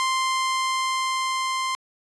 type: tone with level ramp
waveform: sawtooth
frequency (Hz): 1046.5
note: C6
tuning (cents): 0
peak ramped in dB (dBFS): -17 to -20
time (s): 0-1.75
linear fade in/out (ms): 0
effects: resampled to 22050 Hz